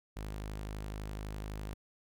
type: tone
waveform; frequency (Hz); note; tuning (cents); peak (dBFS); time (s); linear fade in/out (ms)
sawtooth; 51.91; G#1; 0; -35; 0.16-1.74; 10
effects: none